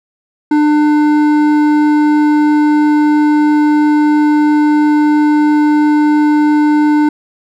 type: tone with hard clipping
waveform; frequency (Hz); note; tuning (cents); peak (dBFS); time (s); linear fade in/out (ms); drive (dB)
triangle; 299.5; D4; +34; -9; 0.51-7.09; 5; 14
effects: none